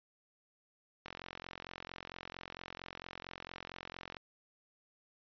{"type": "click train", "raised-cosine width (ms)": 0.3, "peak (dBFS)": -27, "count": 139, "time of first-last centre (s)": [1.06, 4.168], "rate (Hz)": 44.4, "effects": ["resampled to 11025 Hz"]}